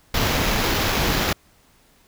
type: noise with sample-and-hold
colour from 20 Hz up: pink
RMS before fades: -21 dBFS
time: 0.14-1.33 s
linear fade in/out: 5 ms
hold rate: 8820 Hz
effects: pink hiss -57 dBFS RMS until 2.07 s